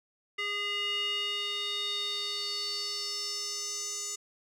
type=tone with band-pass filter sweep; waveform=square; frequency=408.9 Hz; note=G#4; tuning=27 cents flat; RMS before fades=-34 dBFS; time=0.38-4.16 s; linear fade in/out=10 ms; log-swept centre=2400 to 6800 Hz; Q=5.1; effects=none